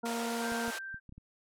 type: harmonic tone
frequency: 233.1 Hz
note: A#3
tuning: in tune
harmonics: 1 / 2 / 3 / 4 / 6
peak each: -36 / -39 / -41 / -42 / -44 dBFS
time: 0.03-0.71 s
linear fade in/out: 10 ms
type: band-pass noise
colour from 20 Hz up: pink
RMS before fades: -41 dBFS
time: 0.05-0.79 s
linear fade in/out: 10 ms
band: 500 to 12000 Hz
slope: 24 dB/octave
type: tone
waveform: sine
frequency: 1568 Hz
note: G6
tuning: in tune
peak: -39 dBFS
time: 0.4-1 s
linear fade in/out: 50 ms
type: clicks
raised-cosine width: 5 ms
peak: -37 dBFS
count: 6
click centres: 0.521 / 0.68 / 0.944 / 1.093 / 1.124 / 1.18 s
effects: none